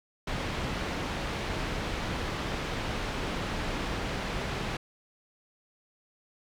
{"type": "low-pass noise", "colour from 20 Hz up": "pink", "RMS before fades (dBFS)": -33, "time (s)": [0.27, 4.77], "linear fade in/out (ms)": 5, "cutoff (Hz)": 3700, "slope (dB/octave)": 12, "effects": []}